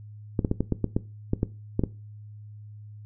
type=clicks; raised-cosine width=3 ms; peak=-10 dBFS; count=11; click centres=0.392 / 0.448 / 0.514 / 0.606 / 0.723 / 0.843 / 0.965 / 1.334 / 1.431 / 1.794 / 1.837 s; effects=noise-tail reverb RT60 0.3 s tail -18 dB re dry + added 105 Hz sine -41 dBFS peak until 3.05 s